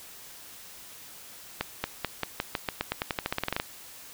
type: accelerating click train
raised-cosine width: 0.3 ms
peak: -11 dBFS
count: 20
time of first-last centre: 1.61-3.599 s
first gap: 230 ms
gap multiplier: 0.9
effects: white hiss -47 dBFS RMS until 4.13 s